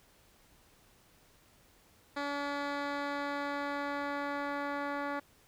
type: tone with low-pass filter sweep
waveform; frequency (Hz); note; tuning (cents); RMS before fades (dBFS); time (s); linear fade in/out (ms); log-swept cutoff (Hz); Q
10% pulse; 285.3; C#4; +50; -36; 2.16-5.2; 10; 3900 to 2000; 0.87
effects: pink hiss -64 dBFS RMS until 5.47 s